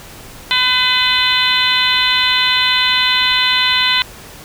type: harmonic tone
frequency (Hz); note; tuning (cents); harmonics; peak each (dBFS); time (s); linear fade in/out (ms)
505; B4; +39; 2 / 3 / 4 / 5 / 6 / 7 / 8; -21 / -21 / -19 / -21 / -18 / -17 / -19; 0.51-4.02; 0
effects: pink hiss -36 dBFS RMS until 4.44 s